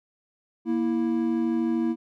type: tone pair together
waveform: triangle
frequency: 235.6 / 328.6 Hz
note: A#3 / E4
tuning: +19 / -5 cents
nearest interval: tritone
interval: 576 cents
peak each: -23 dBFS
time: 0.65-1.96 s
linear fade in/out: 50 ms
effects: none

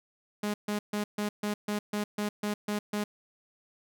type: tone bursts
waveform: sawtooth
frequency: 207.9 Hz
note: G#3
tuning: 2 cents sharp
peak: -25 dBFS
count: 11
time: 0.43-3.04 s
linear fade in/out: 5 ms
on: 110 ms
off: 140 ms
effects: none

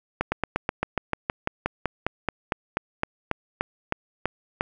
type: slowing click train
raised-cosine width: 0.5 ms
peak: -8 dBFS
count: 22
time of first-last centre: 0.21-4.609 s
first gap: 110 ms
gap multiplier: 1.06
effects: none

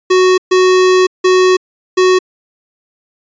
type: tone bursts at uneven times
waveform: square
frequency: 370 Hz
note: F#4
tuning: in tune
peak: -7 dBFS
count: 4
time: 0.1-0.38 / 0.51-1.07 / 1.24-1.57 / 1.97-2.19 s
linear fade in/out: 10 ms
effects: resampled to 16000 Hz

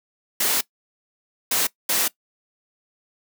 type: noise bursts at uneven times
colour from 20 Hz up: white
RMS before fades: -21 dBFS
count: 3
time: 0.4-0.61 / 1.51-1.67 / 1.89-2.08 s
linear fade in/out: 5 ms
effects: noise-tail reverb RT60 0.1 s tail -20 dB re dry + high-pass 200 Hz 12 dB/octave

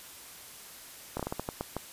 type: slowing click train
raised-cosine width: 1 ms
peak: -18 dBFS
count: 9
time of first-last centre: 1.17-1.766 s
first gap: 25 ms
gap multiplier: 1.3
effects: white hiss -48 dBFS RMS until 1.92 s + resampled to 32000 Hz

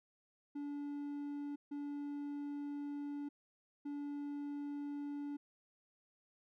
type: tone bursts at uneven times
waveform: triangle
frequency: 288.1 Hz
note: D4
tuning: 33 cents flat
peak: -38 dBFS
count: 3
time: 0.55-1.56 / 1.71-3.29 / 3.85-5.37 s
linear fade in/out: 10 ms
effects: none

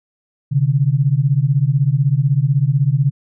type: beating tone pair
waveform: sine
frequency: 130.81 / 146.81 Hz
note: C3 / D3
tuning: 0 / 0 cents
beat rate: 16 Hz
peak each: -15 dBFS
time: 0.51-3.11 s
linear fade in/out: 20 ms
effects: none

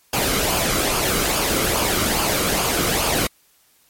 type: noise with flanger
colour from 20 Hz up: pink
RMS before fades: -20 dBFS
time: 0.13-3.27 s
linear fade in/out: 5 ms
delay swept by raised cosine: 0.51 to 1.17 ms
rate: 2.4 Hz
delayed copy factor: -0.5
effects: white hiss -58 dBFS RMS until 3.89 s + MP3 64 kbps

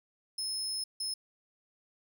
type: tone bursts at uneven times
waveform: 30% pulse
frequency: 5190 Hz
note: E8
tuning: 28 cents flat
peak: -29 dBFS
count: 2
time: 0.38-0.84 / 1-1.14 s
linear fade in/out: 5 ms
effects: none

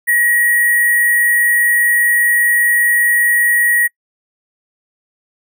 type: tone with sample-and-hold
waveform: sine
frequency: 1900 Hz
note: A#6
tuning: 33 cents sharp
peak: -10 dBFS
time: 0.07-3.88 s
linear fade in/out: 20 ms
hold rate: 11025 Hz
effects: noise-tail reverb RT60 0.1 s tail -26 dB re dry

